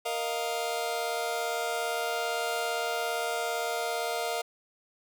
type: chord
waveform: sawtooth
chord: Bb suspended fourth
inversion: none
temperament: just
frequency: 466.2 / 621.6 / 699.2 Hz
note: Bb4 / Eb5 / F5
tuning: 0 / -2 / +2 cents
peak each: -30 / -32 / -28 dBFS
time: 0.05-4.42 s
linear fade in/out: 10 ms
effects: none